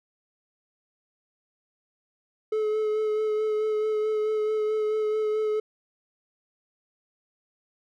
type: tone with vibrato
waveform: triangle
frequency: 430 Hz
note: A4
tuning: 40 cents flat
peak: -21 dBFS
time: 2.52-5.6 s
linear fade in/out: 5 ms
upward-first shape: sine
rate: 4.6 Hz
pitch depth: 17 cents each way
effects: none

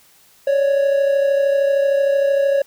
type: tone pair together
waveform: triangle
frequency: 554.4 / 587.5 Hz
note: C#5 / D5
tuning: 0 / +1 cents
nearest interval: minor second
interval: 101 cents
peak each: -12 / -21 dBFS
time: 0.47-2.62 s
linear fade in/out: 5 ms
effects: white hiss -52 dBFS RMS until 2.66 s

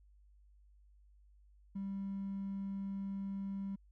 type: tone with hard clipping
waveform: triangle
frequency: 196 Hz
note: G3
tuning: in tune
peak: -38 dBFS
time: 1.75-3.76 s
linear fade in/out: 10 ms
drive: 4 dB
effects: added 50 Hz sine -61 dBFS peak until 3.91 s

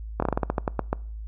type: slowing click train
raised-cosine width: 1 ms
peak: -9 dBFS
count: 12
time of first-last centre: 0.2-0.93 s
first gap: 24 ms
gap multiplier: 1.19
effects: noise-tail reverb RT60 0.5 s tail -24 dB re dry + added 54 Hz sine -33 dBFS peak until 1.27 s

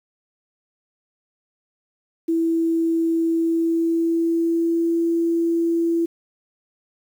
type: tone with pitch glide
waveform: sine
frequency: 329.6 to 335 Hz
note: E4 to E4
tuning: 0 to +28 cents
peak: -17 dBFS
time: 2.28-6.06 s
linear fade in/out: 10 ms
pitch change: +28 cents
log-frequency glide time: 3.26-5.01 s
effects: 8-bit

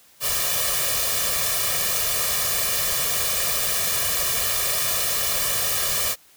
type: noise with comb filter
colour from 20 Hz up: white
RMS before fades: -23 dBFS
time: 0.2-6.16 s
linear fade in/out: 50 ms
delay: 1.7 ms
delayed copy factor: +0.95
effects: white hiss -54 dBFS RMS until 6.36 s

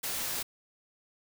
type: noise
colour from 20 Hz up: white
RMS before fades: -34 dBFS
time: 0.03-0.43 s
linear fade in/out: 10 ms
effects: none

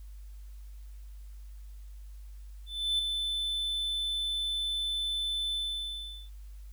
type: tone with ADSR envelope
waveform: triangle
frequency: 3520 Hz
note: A7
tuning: in tune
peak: -23 dBFS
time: 2.66-6.3 s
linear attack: 330 ms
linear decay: 4 ms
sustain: -5 dB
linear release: 760 ms
effects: added 50 Hz sine -43 dBFS peak until 6.72 s + white hiss -66 dBFS RMS until 6.72 s

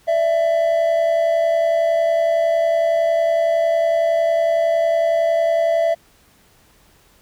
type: tone pair together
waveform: triangle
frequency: 594.1 / 665 Hz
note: D5 / E5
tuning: +20 / +15 cents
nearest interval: major second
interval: 195 cents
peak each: -21 / -13 dBFS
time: 0.07-5.95 s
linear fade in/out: 20 ms
effects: pink hiss -54 dBFS RMS until 7.21 s

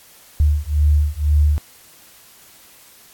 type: beating tone pair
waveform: sine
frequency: 73.42 / 75.42 Hz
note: D2 / D2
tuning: 0 / +47 cents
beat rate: 2 Hz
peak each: -16 dBFS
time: 0.4-1.58 s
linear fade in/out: 0 ms
effects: white hiss -47 dBFS RMS until 3.13 s + AAC 64 kbps

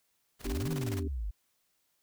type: noise with tremolo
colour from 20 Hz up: pink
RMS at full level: -40 dBFS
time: 0.39-1.03 s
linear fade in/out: 50 ms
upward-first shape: square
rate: 19 Hz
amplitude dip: 75%
type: chord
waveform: sine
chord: G major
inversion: first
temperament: equal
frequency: 246.9 / 293.7 / 392 Hz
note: B3 / D4 / G4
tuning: 0 / 0 / 0 cents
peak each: -40 dBFS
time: 0.45-1.08 s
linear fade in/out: 5 ms
type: exponential two-way sweep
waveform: sine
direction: up then down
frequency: 38.89 to 167.3 to 45.87 Hz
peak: -32 dBFS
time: 0.46-1.31 s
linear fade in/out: 10 ms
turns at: 0.7 s
effects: white hiss -75 dBFS RMS until 2.02 s

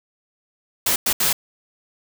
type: noise bursts at uneven times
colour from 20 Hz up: white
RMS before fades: -19 dBFS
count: 3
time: 0.86-0.96 / 1.06-1.13 / 1.2-1.33 s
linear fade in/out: 5 ms
effects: none

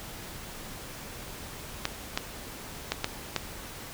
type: clicks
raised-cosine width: 0.2 ms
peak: -9 dBFS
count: 5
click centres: 1.854 / 2.175 / 2.92 / 3.044 / 3.363 s
effects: pink hiss -42 dBFS RMS until 3.93 s

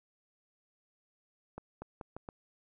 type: accelerating click train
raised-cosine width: 1 ms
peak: -28 dBFS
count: 5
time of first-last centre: 1.58-2.288 s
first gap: 240 ms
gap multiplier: 0.8
effects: none

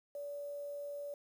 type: tone with quantisation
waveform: sine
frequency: 574 Hz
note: D5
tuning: 40 cents flat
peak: -40 dBFS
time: 0.15-1.14 s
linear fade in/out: 2 ms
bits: 10
effects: none

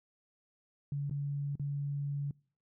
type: tone with dropouts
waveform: sine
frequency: 142.4 Hz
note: C#3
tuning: 47 cents sharp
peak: -32 dBFS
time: 0.92-2.31 s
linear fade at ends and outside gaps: 2 ms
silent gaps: 1.097-1.11 / 1.555-1.596 s
effects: noise-tail reverb RT60 0.5 s tail -26 dB re dry

